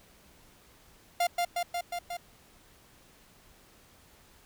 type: tone with echo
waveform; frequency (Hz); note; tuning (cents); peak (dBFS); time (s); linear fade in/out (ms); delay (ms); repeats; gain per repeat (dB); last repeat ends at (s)
45% pulse; 698.5; F5; 0; -24; 1.2-1.27; 5; 180; 5; -2; 2.17
effects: pink hiss -59 dBFS RMS until 4.45 s

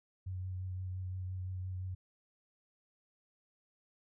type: tone with vibrato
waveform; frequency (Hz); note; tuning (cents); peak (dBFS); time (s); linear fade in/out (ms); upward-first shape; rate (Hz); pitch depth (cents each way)
sine; 92.5; F#2; 0; -37; 0.26-1.95; 10; triangle; 5.8; 22
effects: none

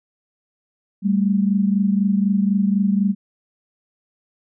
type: tone pair together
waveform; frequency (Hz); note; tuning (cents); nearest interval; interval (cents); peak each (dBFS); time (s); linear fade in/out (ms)
sine; 196 / 220; G3 / A3; 0 / 0; major second; 200; -16 / -21; 1.02-3.15; 50
effects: none

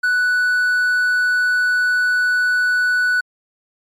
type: tone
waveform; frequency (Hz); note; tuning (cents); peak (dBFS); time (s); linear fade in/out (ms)
triangle; 1483; F#6; +4; -12; 0.03-3.21; 10
effects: MP3 64 kbps

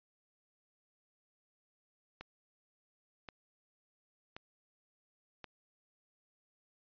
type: click train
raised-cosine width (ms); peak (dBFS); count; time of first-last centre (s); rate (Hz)
0.3; -29; 4; 2.21-5.443; 0.928
effects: resampled to 11025 Hz

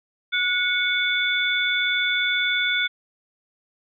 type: tone cluster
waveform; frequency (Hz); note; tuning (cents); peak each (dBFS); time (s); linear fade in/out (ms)
sine; 1458 / 2219 / 3483; F#6 / C#7 / A7; -26 / +1 / -18; -24; 0.32-2.88; 20
effects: none

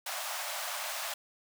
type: high-pass noise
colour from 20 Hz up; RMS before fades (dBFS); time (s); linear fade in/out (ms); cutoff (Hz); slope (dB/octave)
pink; -37; 0.06-1.14; 5; 580; 96
effects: none

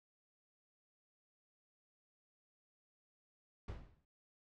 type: noise with exponential decay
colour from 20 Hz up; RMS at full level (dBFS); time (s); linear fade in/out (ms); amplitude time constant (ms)
brown; -41; 3.68-4.05; 5; 79
effects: noise-tail reverb RT60 0.1 s tail -20 dB re dry + low-pass 4000 Hz 12 dB/octave

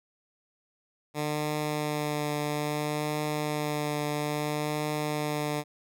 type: tone with vibrato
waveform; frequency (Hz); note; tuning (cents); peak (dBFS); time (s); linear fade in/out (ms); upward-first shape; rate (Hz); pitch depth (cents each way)
10% pulse; 149.6; D3; +32; -20; 1.14-5.64; 50; triangle; 0.6; 17
effects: none

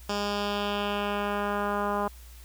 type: tone with low-pass filter sweep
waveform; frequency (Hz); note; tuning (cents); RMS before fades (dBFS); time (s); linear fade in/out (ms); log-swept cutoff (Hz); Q
10% pulse; 204.3; G#3; -28; -29; 0.09-2.08; 5; 5700 to 1100; 1.8
effects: added 60 Hz sine -45 dBFS peak until 2.44 s + white hiss -54 dBFS RMS until 2.44 s

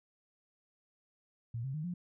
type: tone with pitch steps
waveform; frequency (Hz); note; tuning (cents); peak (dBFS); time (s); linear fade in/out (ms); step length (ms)
sine; 116.54 / 133.87 / 153.78 / 176.64; A#2 / C3 / D#3 / F3; 0 / +40 / -20 / +20; -35; 1.54-1.94; 5; 100
effects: none

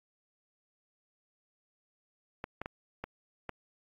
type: clicks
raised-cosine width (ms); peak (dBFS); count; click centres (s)
0.5; -22; 5; 2.441 / 2.616 / 2.659 / 3.04 / 3.493
effects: AAC 48 kbps

